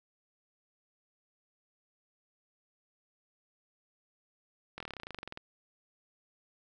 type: slowing click train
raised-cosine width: 0.3 ms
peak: -25 dBFS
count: 18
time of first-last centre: 4.78-5.374 s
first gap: 23 ms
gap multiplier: 1.05
effects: none